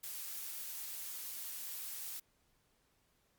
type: noise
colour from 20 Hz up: blue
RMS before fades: -44 dBFS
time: 0.03-2.2 s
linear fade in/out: 10 ms
effects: pink hiss -75 dBFS RMS until 3.38 s + Opus 48 kbps